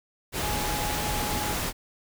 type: tone in noise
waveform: sine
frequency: 837 Hz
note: G#5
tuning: 13 cents sharp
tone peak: -33 dBFS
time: 0.4-1.56 s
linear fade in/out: 50 ms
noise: pink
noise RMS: -29 dBFS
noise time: 0.32-1.73 s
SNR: -7 dB
effects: none